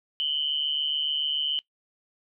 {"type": "tone pair together", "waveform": "sine", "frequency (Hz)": [2956, 3103], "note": ["F#7", "G7"], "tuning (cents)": [-2, -18], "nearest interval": "minor second", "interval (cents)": 84, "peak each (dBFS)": -27, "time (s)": [0.2, 1.59], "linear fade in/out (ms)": 0, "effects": ["noise-tail reverb RT60 0.1 s tail -20 dB re dry"]}